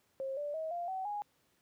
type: tone with pitch steps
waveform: sine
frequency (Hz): 536 / 584.5 / 637.4 / 695.1 / 758 / 826.6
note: C5 / D5 / D#5 / F5 / F#5 / G#5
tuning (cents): +42 / -8 / +42 / -8 / +42 / -8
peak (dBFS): -35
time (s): 0.2-1.22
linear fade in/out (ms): 0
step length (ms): 170
effects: pink hiss -73 dBFS RMS until 1.61 s + high-pass 100 Hz 12 dB/octave